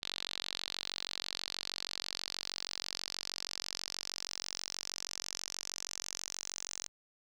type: tone with band-pass filter sweep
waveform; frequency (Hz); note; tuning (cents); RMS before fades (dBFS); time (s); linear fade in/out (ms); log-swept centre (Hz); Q
sawtooth; 46.25; F#1; 0; -42; 0.02-6.88; 0; 3900 to 6300; 4
effects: none